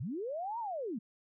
sine linear two-way sweep, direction up then down, 96.4 to 963 to 189.6 Hz, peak -35 dBFS, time 0-0.99 s, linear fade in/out 10 ms, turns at 0.59 s, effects none

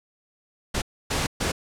pink noise bursts at uneven times, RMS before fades -25 dBFS, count 3, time 0.74-0.82 / 1.1-1.27 / 1.4-1.52 s, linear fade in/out 10 ms, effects low-pass 9000 Hz 12 dB/octave

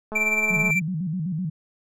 click train, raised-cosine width 1 ms, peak -20 dBFS, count 127, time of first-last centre 0.12-0.706 s, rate 215 Hz
triangle tone with tremolo, 2349 Hz, D7, in tune, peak -16 dBFS, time 0.15-0.8 s, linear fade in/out 10 ms, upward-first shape sine, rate 18 Hz, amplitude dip 55%
sine tone with vibrato, 170.3 Hz, F3, 43 cents flat, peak -24 dBFS, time 0.5-1.5 s, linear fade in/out 10 ms, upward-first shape square, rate 7.9 Hz, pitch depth 150 cents each way
effects none

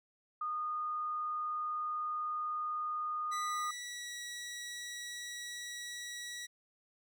sine tone, 1228 Hz, D#6, 23 cents flat, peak -34 dBFS, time 0.41-3.71 s, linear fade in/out 5 ms
15% pulse tone with pitch glide, 1975.5 to 1928.2 Hz, B6 to B6, 0 to -42 cents, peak -35 dBFS, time 3.31-6.47 s, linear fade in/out 20 ms, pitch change -42 cents, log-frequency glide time 3.42-4.11 s
effects none

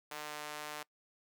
sawtooth tone with high-pass filter, 150.1 Hz, D3, 38 cents sharp, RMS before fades -44 dBFS, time 0.11-0.83 s, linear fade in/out 5 ms, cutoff 770 Hz, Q 0.77, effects noise-tail reverb RT60 0.1 s tail -23 dB re dry

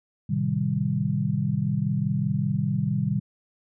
sine chord, A half-diminished seventh, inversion none, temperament equal, 110 / 130.81 / 155.56 / 196 Hz, A2 / C3 / Eb3 / G3, 0 / 0 / 0 / 0 cents, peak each -31 / -27 / -27 / -27 dBFS, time 0.29-3.2 s, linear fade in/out 10 ms, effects none

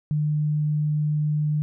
sine tone, 150.6 Hz, D3, 44 cents sharp, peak -20 dBFS, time 0.11-1.62 s, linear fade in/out 0 ms, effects none

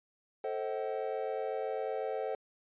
triangle chord, A diminished seventh, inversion none, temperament just, 440 / 528 / 633.6 / 760.3 Hz, A4 / C5 / Eb5 / Gb5, 0 / +16 / +31 / +47 cents, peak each -35 / -36 / -39 / -38 dBFS, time 0.44-2.35 s, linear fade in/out 2 ms, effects resampled to 8000 Hz

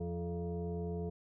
sine tone with frequency modulation, 173.3 Hz, F3, 13 cents flat, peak -35 dBFS, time 0-1.1 s, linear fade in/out 10 ms, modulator 258 Hz, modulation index 1.3, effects none

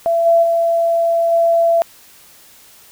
sine tone with level steps, 672 Hz, E5, 33 cents sharp, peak -12 / -8 / -12 / -10 dBFS, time 0.06-1.82 s, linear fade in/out 0 ms, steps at 0.25 / 0.42 / 1.31 s, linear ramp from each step 20 ms, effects white hiss -45 dBFS RMS until 2.91 s

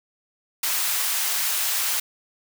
white high-pass noise, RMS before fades -24 dBFS, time 0.63-2 s, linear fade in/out 5 ms, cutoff 880 Hz, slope 12 dB/octave, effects none

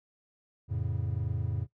triangle chord, F augmented, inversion none, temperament equal with one note detuned, 87.86 / 110 / 138.59 Hz, F2 / A2 / C#3, +11 / 0 / 0 cents, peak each -32 / -31 / -34 dBFS, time 0.68-1.67 s, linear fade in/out 50 ms, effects noise-tail reverb RT60 0.1 s tail -17 dB re dry

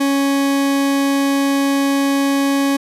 40% pulse tone, 277.2 Hz, C#4, in tune, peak -13 dBFS, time 0-2.77 s, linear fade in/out 10 ms, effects resampled to 32000 Hz

